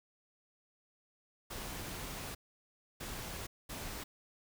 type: noise bursts at uneven times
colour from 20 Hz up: pink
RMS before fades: -43 dBFS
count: 3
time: 1.5-2.35 / 3-3.47 / 3.69-4.04 s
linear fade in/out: 10 ms
effects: none